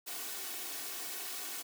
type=noise with comb filter; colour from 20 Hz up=white; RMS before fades=-41 dBFS; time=0.06-1.63 s; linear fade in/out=20 ms; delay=2.7 ms; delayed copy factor=+0.65; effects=high-pass 200 Hz 12 dB/octave

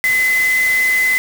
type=tone in noise; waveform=sine; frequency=2030 Hz; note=B6; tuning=47 cents sharp; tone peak=-12 dBFS; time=0.04-1.18 s; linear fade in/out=0 ms; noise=white; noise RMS=-26 dBFS; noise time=0.04-1.18 s; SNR=+11 dB; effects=none

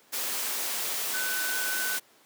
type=tone in noise; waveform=sine; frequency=1507 Hz; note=F#6; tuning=31 cents sharp; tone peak=-31 dBFS; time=1.13-1.98 s; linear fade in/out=20 ms; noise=white; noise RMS=-31 dBFS; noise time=0.12-2 s; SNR=-3 dB; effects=pink hiss -59 dBFS RMS until 2.25 s + high-pass 300 Hz 12 dB/octave

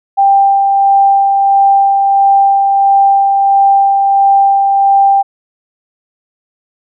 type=tone with tremolo; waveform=sine; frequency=790 Hz; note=G5; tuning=13 cents sharp; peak=-4 dBFS; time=0.17-5.23 s; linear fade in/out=20 ms; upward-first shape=sine; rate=1.5 Hz; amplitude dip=30%; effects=none

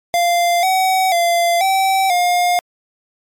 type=tone with pitch steps; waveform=square; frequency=694 / 754 / 688 / 770 / 710 Hz; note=F5 / F#5 / F5 / G5 / F5; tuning=-11 / +32 / -26 / -31 / +28 cents; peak=-13 dBFS; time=0.14-2.59 s; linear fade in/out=0 ms; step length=490 ms; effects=MP3 96 kbps

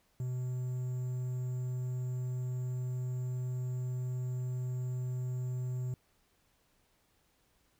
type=tone with quantisation; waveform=triangle; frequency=126.3 Hz; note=B2; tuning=39 cents sharp; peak=-31 dBFS; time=0.2-5.94 s; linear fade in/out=2 ms; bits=10; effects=pink hiss -72 dBFS RMS until 7.79 s

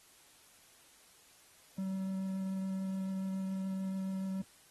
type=tone with vibrato; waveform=triangle; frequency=190.8 Hz; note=G3; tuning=47 cents flat; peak=-32 dBFS; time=1.78-4.42 s; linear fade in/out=5 ms; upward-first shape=triangle; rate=7 Hz; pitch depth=9 cents each way; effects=white hiss -62 dBFS RMS until 4.7 s + AAC 32 kbps

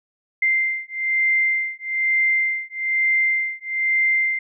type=beating tone pair; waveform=sine; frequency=2089 / 2090.1 Hz; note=C7 / C7; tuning=-3 / -2 cents; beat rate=1.1 Hz; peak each=-21 dBFS; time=0.42-4.39 s; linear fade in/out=5 ms; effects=none

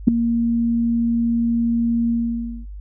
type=tone with ADSR envelope; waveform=sine; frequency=233.1 Hz; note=A#3; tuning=in tune; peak=-3 dBFS; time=0.07-2.66 s; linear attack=12 ms; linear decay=4 ms; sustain=-13 dB; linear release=560 ms; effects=added 50 Hz sine -31 dBFS peak until 2.8 s

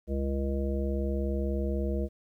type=harmonic tone; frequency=68.3 Hz; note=C#2; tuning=25 cents flat; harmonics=1 / 3 / 5 / 7 / 9; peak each=-29 / -34 / -36 / -37 / -39 dBFS; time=0.07-2.09 s; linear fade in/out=50 ms; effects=11-bit

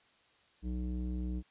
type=tone with low-pass filter; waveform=square; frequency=61.74 Hz; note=B1; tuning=in tune; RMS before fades=-36 dBFS; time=0.62-1.43 s; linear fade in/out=50 ms; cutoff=270 Hz; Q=2.6; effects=white hiss -67 dBFS RMS until 1.5 s + resampled to 8000 Hz

